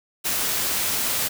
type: noise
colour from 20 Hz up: white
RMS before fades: -24 dBFS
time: 0.24-1.29 s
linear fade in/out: 20 ms
effects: none

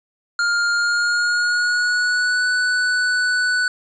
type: tone with pitch glide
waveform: square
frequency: 1407 to 1487.2 Hz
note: F6 to F#6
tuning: +12 to +8 cents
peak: -17 dBFS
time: 0.39-3.68 s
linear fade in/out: 2 ms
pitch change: +96 cents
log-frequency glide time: 0.73-2.47 s
effects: resampled to 16000 Hz + 9-bit

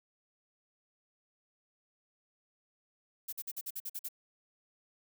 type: noise bursts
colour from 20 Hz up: violet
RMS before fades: -39 dBFS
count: 9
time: 3.28-4.087 s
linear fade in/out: 10 ms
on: 47 ms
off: 48 ms
effects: none

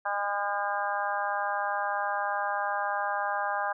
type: harmonic tone with a mistuned harmonic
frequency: 203.1 Hz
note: G#3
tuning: 38 cents flat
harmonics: 3 / 4 / 5 / 6 / 7 / 8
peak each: -36 / -31 / -35 / -35 / -39 / -34 dBFS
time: 0.05-3.73 s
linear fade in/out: 10 ms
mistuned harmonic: 8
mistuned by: -18 cents
effects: none

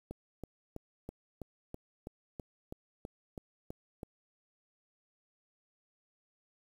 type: click train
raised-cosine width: 2 ms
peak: -28 dBFS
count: 13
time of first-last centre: 0.11-4.032 s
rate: 3.06 Hz
effects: 9-bit

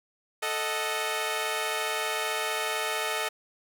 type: chord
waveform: 10% pulse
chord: D# diminished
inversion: second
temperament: equal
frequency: 440 / 622.3 / 740 Hz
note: A4 / D#5 / F#5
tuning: 0 / 0 / 0 cents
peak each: -23 / -23 / -28 dBFS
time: 0.42-3.29 s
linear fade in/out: 10 ms
effects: none

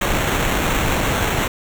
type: noise with sample-and-hold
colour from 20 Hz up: pink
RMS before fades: -19 dBFS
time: 0.01-1.48 s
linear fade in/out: 5 ms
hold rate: 4900 Hz
effects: none

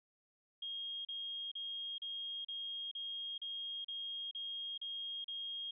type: tone bursts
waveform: sine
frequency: 3249 Hz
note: G#7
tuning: 39 cents flat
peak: -40 dBFS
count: 11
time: 0.62-5.71 s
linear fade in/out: 5 ms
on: 430 ms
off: 36 ms
effects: none

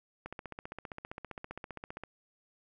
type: click train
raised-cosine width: 0.5 ms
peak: -26 dBFS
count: 28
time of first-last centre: 0.26-2.036 s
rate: 15.2 Hz
effects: none

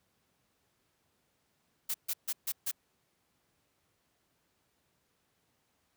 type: noise bursts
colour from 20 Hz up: blue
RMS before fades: -33 dBFS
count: 5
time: 1.89-2.715 s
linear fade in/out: 10 ms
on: 53 ms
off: 140 ms
effects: pink hiss -75 dBFS RMS until 5.96 s + high-pass 80 Hz 12 dB/octave

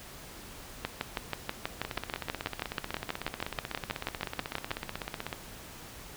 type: two click trains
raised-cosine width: 0.3 ms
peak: -18 / -14 dBFS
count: 57 / 25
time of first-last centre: 1.85-5.328 / 0.85-4.715 s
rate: 16.1 / 6.21 Hz
effects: pink hiss -47 dBFS RMS until 6.16 s

